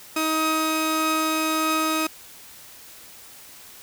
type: tone pair together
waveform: sawtooth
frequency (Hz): 315.9 / 1262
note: D#4 / D#6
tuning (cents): +26 / +24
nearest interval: 2 octaves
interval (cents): 2398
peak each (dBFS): -20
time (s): 0.16-2.07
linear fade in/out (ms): 5
effects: white hiss -45 dBFS RMS until 3.82 s